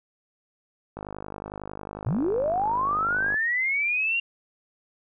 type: click train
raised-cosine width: 1 ms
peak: -21 dBFS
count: 122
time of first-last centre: 0.97-3.343 s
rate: 51 Hz
type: linear sweep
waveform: sine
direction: up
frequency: 92.5 to 2794 Hz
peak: -22 dBFS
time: 2.06-4.2 s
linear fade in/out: 5 ms
effects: none